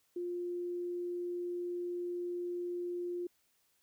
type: tone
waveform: sine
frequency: 352 Hz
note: F4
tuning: 14 cents sharp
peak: -35 dBFS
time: 0.16-3.27 s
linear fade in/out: 5 ms
effects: white hiss -74 dBFS RMS until 3.82 s